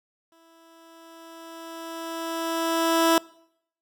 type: tone with exponential growth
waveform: 15% pulse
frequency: 329.6 Hz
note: E4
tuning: in tune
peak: -10 dBFS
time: 0.32-3.18 s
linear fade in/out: 1 ms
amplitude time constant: 620 ms
effects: noise-tail reverb RT60 0.7 s tail -24 dB re dry

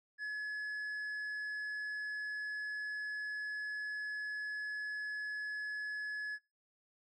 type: tone with tanh clipping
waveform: sine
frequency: 1701 Hz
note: G#6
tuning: 41 cents sharp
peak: -38 dBFS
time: 0.18-6.39 s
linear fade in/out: 50 ms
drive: 4 dB
effects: noise-tail reverb RT60 0.3 s tail -25 dB re dry

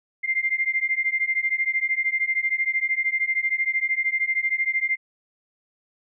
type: beating tone pair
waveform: sine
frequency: 2093 / 2106 Hz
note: C7 / C7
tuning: 0 / +11 cents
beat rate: 13 Hz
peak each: -24 dBFS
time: 0.23-4.97 s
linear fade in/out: 20 ms
effects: none

